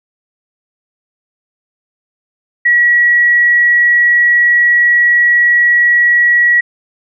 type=tone; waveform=sine; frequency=1923 Hz; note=B6; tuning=47 cents flat; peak=-6 dBFS; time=2.65-6.61 s; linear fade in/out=10 ms; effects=none